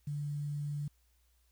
sine tone with quantisation, 146 Hz, D3, 10 cents flat, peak -34 dBFS, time 0.07-0.88 s, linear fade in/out 5 ms, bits 10, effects added 60 Hz sine -68 dBFS peak until 1.51 s + white hiss -75 dBFS RMS until 1.51 s

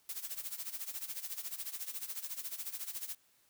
blue noise with tremolo, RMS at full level -39 dBFS, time 0.09-3.15 s, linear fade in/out 2 ms, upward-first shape sine, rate 14 Hz, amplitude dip 80%, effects white hiss -70 dBFS RMS until 3.49 s

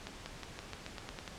accelerating click train, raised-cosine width 0.2 ms, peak -24 dBFS, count 10, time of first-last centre 0.07-1.278 s, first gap 190 ms, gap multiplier 0.91, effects pink hiss -49 dBFS RMS until 1.38 s + low-pass 7000 Hz 12 dB/octave

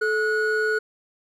triangle tone pair together, 433.7 / 1458.8 Hz, A4 / F#6, -25 / -25 cents, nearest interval octave + major sixth, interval 2100 cents, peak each -21 dBFS, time 0.01-0.79 s, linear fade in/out 10 ms, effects none

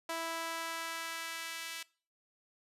sawtooth tone with high-pass filter sweep, 329.6 Hz, E4, in tune, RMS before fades -40 dBFS, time 0.09-1.83 s, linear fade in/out 5 ms, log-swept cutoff 700 to 2400 Hz, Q 1, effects noise-tail reverb RT60 0.4 s tail -22 dB re dry + resampled to 32000 Hz

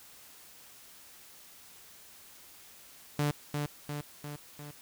sawtooth tone with echo, 146.83 Hz, D3, in tune, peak -23 dBFS, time 3.19-3.31 s, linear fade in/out 2 ms, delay 350 ms, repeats 4, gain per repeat -4 dB, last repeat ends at 4.71 s, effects white hiss -54 dBFS RMS until 4.81 s

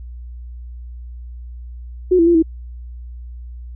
sine tone with pitch steps, 365 / 334 / 343.2 / 324.2 Hz, F#4 / E4 / F4 / E4, -24 / +23 / -30 / -29 cents, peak -9 dBFS, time 2.11-2.426 s, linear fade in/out 10 ms, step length 79 ms, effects added 60 Hz sine -30 dBFS peak until 3.75 s

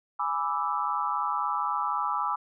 sine chord, E dominant seventh, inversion first, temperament equal, 830.6 / 987.8 / 1174.7 / 1318.5 Hz, G#5 / B5 / D6 / E6, 0 / 0 / 0 / 0 cents, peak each -33 / -31 / -30 / -32 dBFS, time 0.19-2.36 s, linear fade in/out 10 ms, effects none

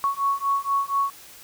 sine beating tone pair, 1108.7 / 1112.9 Hz, C#6 / C#6, 0 / +6 cents, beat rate 4.2 Hz, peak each -24 dBFS, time 0.04-1.1 s, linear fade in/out 0 ms, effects white hiss -46 dBFS RMS until 1.43 s

